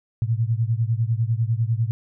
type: beating tone pair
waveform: sine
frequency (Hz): 110.8 / 120.8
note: A2 / B2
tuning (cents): +13 / -38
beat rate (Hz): 10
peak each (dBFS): -21 / -23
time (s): 0.22-1.91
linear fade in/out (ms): 0
effects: none